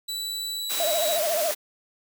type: tone with pitch glide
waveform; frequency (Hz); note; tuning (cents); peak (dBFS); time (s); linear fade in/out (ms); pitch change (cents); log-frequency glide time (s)
sawtooth; 3951 to 3897; B7 to B7; 0 to -24; -26; 0.08-1.18; 10; -24; 0.52-0.96
type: noise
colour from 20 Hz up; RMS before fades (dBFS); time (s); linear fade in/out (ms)
white; -29; 0.69-1.55; 20
type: tone with vibrato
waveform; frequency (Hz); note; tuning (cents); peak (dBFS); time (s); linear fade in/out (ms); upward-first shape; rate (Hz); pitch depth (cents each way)
sine; 641; E5; -49; -23; 0.8-1.51; 0; sine; 14; 130
effects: high-pass 300 Hz 12 dB/octave